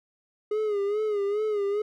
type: tone with vibrato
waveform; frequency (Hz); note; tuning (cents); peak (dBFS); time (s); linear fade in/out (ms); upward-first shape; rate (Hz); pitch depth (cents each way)
triangle; 415.3; G#4; 0; -22; 0.51-1.82; 5; sine; 2.4; 74
effects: none